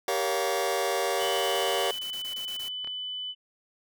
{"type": "chord", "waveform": "sawtooth", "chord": "G half-diminished seventh", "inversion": "none", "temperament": "just", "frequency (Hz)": [392, 470.4, 564.5, 705.6], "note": ["G4", "Bb4", "Db5", "F5"], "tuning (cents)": [0, 16, 31, 18], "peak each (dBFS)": -27, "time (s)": [0.08, 1.91], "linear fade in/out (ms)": 2}
{"type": "tone", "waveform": "sine", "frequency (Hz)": 3000, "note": "F#7", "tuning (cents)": 23, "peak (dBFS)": -32, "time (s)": [1.18, 3.35], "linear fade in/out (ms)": 50}
{"type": "noise bursts", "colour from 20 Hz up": "white", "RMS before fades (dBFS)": -43, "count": 13, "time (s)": [1.2, 2.686], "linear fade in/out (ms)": 5, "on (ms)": 94, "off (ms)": 22}
{"type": "clicks", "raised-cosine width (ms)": 0.3, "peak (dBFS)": -27, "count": 2, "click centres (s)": [2.846, 2.874]}
{"effects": []}